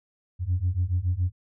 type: beating tone pair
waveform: sine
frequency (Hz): 86.3 / 93.4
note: F2 / F#2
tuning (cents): -20 / +17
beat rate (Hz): 7.1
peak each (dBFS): -25 / -24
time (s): 0.39-1.32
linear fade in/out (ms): 50
effects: tanh soft clip ceiling -17 dBFS